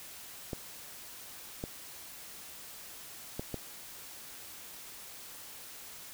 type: clicks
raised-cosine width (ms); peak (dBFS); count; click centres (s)
2; -22; 4; 0.532 / 1.639 / 3.395 / 3.543
effects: white hiss -48 dBFS RMS until 6.13 s